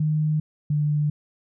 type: tone pair in turn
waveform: sine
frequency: 153.5 / 148.79 Hz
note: D#3 / D3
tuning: -23 / +23 cents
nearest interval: minor second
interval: 54 cents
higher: first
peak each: -19 dBFS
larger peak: neither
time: 0-0.4 / 0.7-1.1 s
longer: neither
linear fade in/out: 5 ms
effects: none